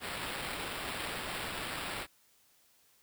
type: noise with sample-and-hold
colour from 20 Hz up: violet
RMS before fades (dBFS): -39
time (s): 0-2.07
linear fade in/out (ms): 50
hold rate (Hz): 6300
effects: white hiss -67 dBFS RMS until 3.02 s